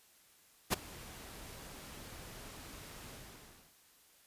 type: noise with ADSR envelope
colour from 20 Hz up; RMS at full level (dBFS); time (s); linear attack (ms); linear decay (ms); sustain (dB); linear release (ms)
pink; -28; 0.7-3.76; 33; 12; -22; 680
effects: white hiss -65 dBFS RMS until 4.26 s + resampled to 32000 Hz